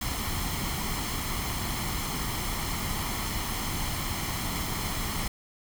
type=noise with comb filter; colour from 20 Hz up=pink; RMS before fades=-31 dBFS; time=0.01-5.28 s; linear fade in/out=5 ms; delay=0.95 ms; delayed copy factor=+0.55; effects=none